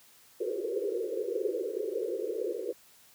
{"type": "band-pass noise", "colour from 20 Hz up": "pink", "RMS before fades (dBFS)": -33, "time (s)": [0.4, 2.73], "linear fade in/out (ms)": 10, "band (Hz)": [350, 520], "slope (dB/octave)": 96, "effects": ["white hiss -59 dBFS RMS until 3.14 s", "high-pass 60 Hz 12 dB/octave"]}